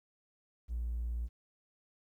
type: tone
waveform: triangle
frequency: 58.6 Hz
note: A#1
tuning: 10 cents sharp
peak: -30 dBFS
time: 0.68-1.29 s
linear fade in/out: 50 ms
effects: tanh soft clip ceiling -30 dBFS + 12-bit